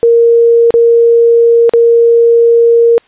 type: tone with dropouts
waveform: sine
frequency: 466.2 Hz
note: A#4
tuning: in tune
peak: -3 dBFS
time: 0.03-2.98 s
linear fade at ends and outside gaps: 0 ms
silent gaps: 0.706-0.74 / 1.694-1.736 s
effects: white hiss -48 dBFS RMS until 3.07 s + resampled to 8000 Hz